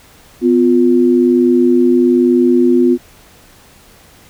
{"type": "tone pair together", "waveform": "sine", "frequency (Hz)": [251.4, 352.5], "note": ["B3", "F4"], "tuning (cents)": [31, 16], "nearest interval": "tritone", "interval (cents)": 585, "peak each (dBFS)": -10, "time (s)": [0.41, 2.98], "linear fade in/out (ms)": 50, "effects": ["pink hiss -44 dBFS RMS until 4.29 s"]}